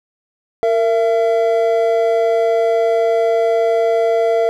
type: tone pair together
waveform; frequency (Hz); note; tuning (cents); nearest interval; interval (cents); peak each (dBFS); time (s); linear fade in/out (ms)
triangle; 459.3 / 671; A#4 / E5; -26 / +31; perfect fifth; 657; -13; 0.63-4.49; 0
effects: none